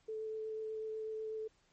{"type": "tone with vibrato", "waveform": "sine", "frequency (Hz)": 437.1, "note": "A4", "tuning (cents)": -11, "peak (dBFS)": -38, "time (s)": [0.08, 1.48], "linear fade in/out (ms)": 10, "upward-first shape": "sine", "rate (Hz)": 8.1, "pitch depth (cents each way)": 9, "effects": ["pink hiss -72 dBFS RMS until 1.72 s", "MP3 32 kbps"]}